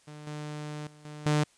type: tone with level steps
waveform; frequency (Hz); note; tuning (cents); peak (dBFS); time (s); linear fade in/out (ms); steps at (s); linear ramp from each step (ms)
sawtooth; 150; D3; +37; -39 / -32 / -48 / -37 / -19; 0.07-1.44; 10; 0.27 / 0.87 / 1.05 / 1.26; 2
effects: white hiss -63 dBFS RMS until 1.57 s + resampled to 22050 Hz